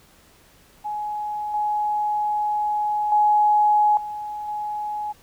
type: tone with level steps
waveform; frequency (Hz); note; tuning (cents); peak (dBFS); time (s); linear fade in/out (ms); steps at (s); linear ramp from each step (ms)
sine; 840; G#5; +19; -25 / -20 / -14 / -28 / -25; 0.84-5.13; 20; 1.54 / 3.12 / 3.97 / 4.48; 2
effects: pink hiss -54 dBFS RMS until 5.22 s